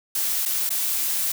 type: noise with dropouts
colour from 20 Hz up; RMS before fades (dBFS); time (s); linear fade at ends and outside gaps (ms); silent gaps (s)
blue; -24; 0.15-1.32; 5; 0.454-0.458 / 0.693-0.703
effects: none